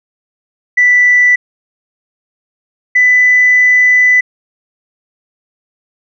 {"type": "tone pair in turn", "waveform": "sine", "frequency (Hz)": [1975.5, 1995], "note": ["B6", "B6"], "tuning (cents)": [0, 17], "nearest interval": "unison", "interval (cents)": 17, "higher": "second", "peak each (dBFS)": -4, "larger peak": "neither", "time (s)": [[0.77, 1.36], [2.95, 4.21]], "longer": "second", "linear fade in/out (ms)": 10, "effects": ["tanh soft clip ceiling 0 dBFS"]}